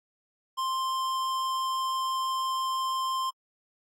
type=tone with tanh clipping; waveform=sine; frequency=1049 Hz; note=C6; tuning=4 cents sharp; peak=-29 dBFS; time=0.57-3.31 s; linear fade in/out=20 ms; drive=18 dB; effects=AAC 64 kbps